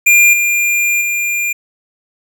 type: tone with level steps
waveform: square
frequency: 2400 Hz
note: D7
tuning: 37 cents sharp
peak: -6 / -12 / -15 dBFS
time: 0.06-1.53 s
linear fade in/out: 10 ms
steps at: 0.33 / 1.01 s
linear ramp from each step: 5 ms
effects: none